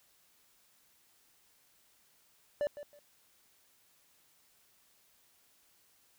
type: tone with echo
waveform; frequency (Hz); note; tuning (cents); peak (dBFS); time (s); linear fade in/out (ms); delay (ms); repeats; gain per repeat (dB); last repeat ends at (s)
triangle; 584; D5; -10; -27; 2.61-2.67; 0; 160; 2; -13; 2.99
effects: white hiss -68 dBFS RMS until 6.18 s